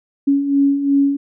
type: beating tone pair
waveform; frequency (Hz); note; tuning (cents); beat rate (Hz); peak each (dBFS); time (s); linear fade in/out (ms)
sine; 277.2 / 280; C#4 / C#4; 0 / +18; 2.8; -20 / -13; 0.27-1.17; 10
effects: none